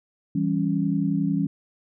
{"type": "chord", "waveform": "sine", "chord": "C# diminished", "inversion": "first", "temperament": "equal", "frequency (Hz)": [164.81, 196, 277.2], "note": ["E3", "G3", "C#4"], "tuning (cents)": [0, 0, 0], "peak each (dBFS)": -25, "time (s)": [0.35, 1.47], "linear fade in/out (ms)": 5, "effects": []}